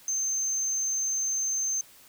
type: tone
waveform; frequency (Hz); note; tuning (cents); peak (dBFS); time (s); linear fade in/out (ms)
sine; 6280; G8; +2; -23; 0.08-1.81; 2
effects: tanh soft clip ceiling -25 dBFS + white hiss -54 dBFS RMS until 2.08 s